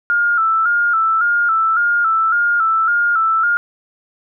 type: tone with vibrato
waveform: sine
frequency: 1369 Hz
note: F6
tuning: 35 cents flat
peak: -12 dBFS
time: 0.1-3.57 s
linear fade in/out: 0 ms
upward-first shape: square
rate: 1.8 Hz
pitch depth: 59 cents each way
effects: none